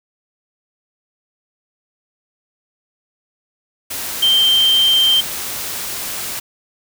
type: tone in noise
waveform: sine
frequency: 3141 Hz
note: G7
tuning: 3 cents sharp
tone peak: -10 dBFS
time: 4.22-5.21 s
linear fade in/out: 10 ms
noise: white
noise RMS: -25 dBFS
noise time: 3.9-6.4 s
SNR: +12 dB
effects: none